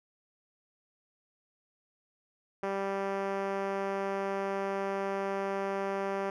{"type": "tone with band-pass filter", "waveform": "5% pulse", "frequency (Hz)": 196, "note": "G3", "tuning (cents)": 0, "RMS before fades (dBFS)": -33, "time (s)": [2.63, 6.3], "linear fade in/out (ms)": 2, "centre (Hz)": 430, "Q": 0.99, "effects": []}